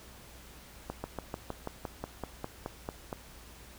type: slowing click train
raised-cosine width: 1 ms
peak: -21 dBFS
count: 13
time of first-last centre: 0.9-3.128 s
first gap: 140 ms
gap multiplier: 1.05
effects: added 60 Hz sine -55 dBFS peak until 3.78 s + pink hiss -53 dBFS RMS until 3.78 s